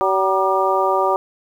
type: harmonic tone with a mistuned harmonic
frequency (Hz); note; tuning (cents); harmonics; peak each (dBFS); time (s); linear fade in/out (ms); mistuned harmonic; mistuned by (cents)
190.6; G3; -48; 2 / 3 / 4 / 5 / 6; -21 / -21 / -21 / -21 / -21; 0.01-1.16; 0; 6; +75
effects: 8-bit